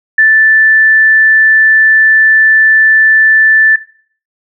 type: tone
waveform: sine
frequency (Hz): 1760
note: A6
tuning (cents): 0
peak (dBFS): -3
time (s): 0.18-3.76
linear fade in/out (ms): 5
effects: noise-tail reverb RT60 0.5 s tail -17 dB re dry